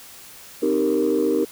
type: chord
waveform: sine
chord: C minor seventh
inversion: none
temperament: equal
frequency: 261.6 / 311.1 / 392 / 466.2 Hz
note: C4 / Eb4 / G4 / Bb4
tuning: 0 / 0 / 0 / 0 cents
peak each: -25 / -21 / -22 / -21 dBFS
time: 0.62-1.45 s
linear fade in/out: 10 ms
effects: tanh soft clip ceiling -11 dBFS + white hiss -43 dBFS RMS until 1.51 s